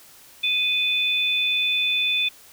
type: tone pair together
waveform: sine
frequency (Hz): 2489 / 3511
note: D#7 / A7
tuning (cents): 0 / -4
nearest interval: tritone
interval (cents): 596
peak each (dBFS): -22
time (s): 0.43-2.29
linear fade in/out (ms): 10
effects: white hiss -49 dBFS RMS until 2.52 s